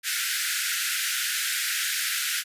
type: high-pass noise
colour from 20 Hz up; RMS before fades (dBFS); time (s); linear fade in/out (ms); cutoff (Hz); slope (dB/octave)
pink; -27; 0.03-2.44; 50; 1400; 96
effects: resampled to 32000 Hz